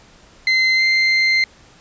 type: tone with pitch glide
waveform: 35% pulse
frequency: 2065 to 2084 Hz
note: C7 to C7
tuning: -23 to -7 cents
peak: -11 dBFS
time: 0.47-1.44 s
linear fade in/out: 2 ms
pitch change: +16 cents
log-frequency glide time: 0.75-0.83 s
effects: pink hiss -48 dBFS RMS until 1.8 s + resampled to 16000 Hz